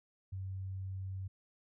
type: tone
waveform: sine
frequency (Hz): 95.2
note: F#2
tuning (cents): +50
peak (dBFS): -38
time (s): 0.32-1.28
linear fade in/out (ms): 10
effects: none